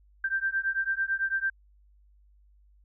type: beating tone pair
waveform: sine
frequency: 1568 / 1577 Hz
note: G6 / G6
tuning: 0 / +10 cents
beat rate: 9 Hz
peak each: -29 dBFS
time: 0.24-1.5 s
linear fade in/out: 5 ms
effects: added 50 Hz sine -57 dBFS peak until 2.84 s